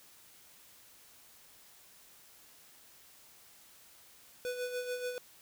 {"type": "tone with tremolo", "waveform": "square", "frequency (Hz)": 495.5, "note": "B4", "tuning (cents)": 6, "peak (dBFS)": -34, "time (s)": [4.45, 5.18], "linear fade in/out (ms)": 0, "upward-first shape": "sine", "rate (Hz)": 6.9, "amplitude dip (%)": 55, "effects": ["white hiss -59 dBFS RMS until 5.41 s"]}